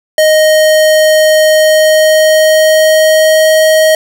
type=tone with pitch glide; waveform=square; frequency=622.3 to 629.5 Hz; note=D#5 to D#5; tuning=0 to +20 cents; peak=-5 dBFS; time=0.18-3.95 s; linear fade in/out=2 ms; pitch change=+20 cents; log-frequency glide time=1.52-3.55 s; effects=7-bit